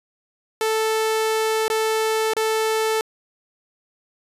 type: tone with dropouts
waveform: sawtooth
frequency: 440 Hz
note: A4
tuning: in tune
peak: -15 dBFS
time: 0.61-3.01 s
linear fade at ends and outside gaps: 1 ms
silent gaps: 1.681-1.7 / 2.335-2.366 s
effects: resampled to 32000 Hz